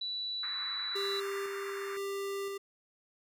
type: tone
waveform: sine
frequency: 3951 Hz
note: B7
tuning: in tune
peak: -34 dBFS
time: 0.01-1.2 s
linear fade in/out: 5 ms
type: band-pass noise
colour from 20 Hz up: pink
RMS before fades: -45 dBFS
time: 0.43-1.97 s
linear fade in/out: 2 ms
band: 1100 to 2100 Hz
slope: 48 dB/octave
type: tone with tremolo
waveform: square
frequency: 395.9 Hz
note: G4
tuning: 17 cents sharp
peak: -35 dBFS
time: 0.95-2.58 s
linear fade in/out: 10 ms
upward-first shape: square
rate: 0.98 Hz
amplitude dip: 25%
effects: none